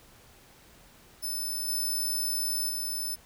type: tone with level steps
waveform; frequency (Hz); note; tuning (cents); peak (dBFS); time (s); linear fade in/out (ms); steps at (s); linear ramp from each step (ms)
5% pulse; 5274; E8; 0; -25 / -22 / -25; 1.22-3.16; 20; 1.68 / 2.69; 5
effects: pink hiss -56 dBFS RMS until 3.25 s